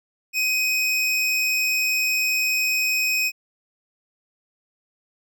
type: tone pair together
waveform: square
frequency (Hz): 2515 / 5329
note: D#7 / E8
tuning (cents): +18 / +18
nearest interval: octave + minor second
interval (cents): 1300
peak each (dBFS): -21 / -28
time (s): 0.33-3.32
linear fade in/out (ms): 50
effects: none